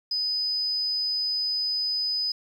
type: tone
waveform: sine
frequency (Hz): 5000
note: D#8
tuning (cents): +8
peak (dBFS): -24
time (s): 0.11-2.32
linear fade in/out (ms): 5
effects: 9-bit